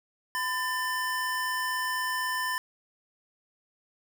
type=tone pair together; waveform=square; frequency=1010 / 1782 Hz; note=B5 / A6; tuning=+39 / +22 cents; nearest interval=minor seventh; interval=983 cents; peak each=-32 / -31 dBFS; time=0.35-2.58 s; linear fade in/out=0 ms; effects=none